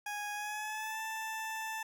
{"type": "tone with pitch glide", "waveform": "20% pulse", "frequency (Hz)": [828, 882.3], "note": ["G#5", "A5"], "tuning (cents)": [-5, 5], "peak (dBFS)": -32, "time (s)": [0.06, 1.83], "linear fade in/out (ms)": 5, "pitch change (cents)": 110, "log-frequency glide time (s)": [0.34, 1], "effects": []}